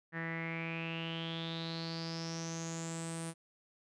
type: tone with low-pass filter sweep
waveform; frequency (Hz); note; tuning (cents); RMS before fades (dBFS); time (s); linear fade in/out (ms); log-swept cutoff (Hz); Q
sawtooth; 164.81; E3; 0; -40; 0.12-3.34; 50; 1800 to 9400; 9
effects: none